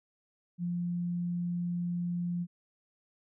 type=tone; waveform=sine; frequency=174.61 Hz; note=F3; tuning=in tune; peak=-30 dBFS; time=0.58-2.47 s; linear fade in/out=50 ms; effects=none